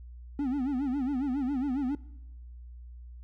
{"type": "tone with vibrato", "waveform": "triangle", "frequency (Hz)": 268.8, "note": "C4", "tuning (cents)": 47, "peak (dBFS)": -25, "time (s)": [0.39, 1.95], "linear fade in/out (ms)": 2, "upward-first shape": "sine", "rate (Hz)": 7.3, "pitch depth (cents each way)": 150, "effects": ["noise-tail reverb RT60 1.0 s tail -23 dB re dry", "added 60 Hz sine -43 dBFS peak until 3.23 s"]}